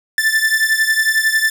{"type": "beating tone pair", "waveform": "45% pulse", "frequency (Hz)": [1760, 1771], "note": ["A6", "A6"], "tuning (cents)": [0, 11], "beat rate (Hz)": 11, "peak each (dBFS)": [-15, -17], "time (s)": [0.18, 1.5], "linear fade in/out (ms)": 2, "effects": []}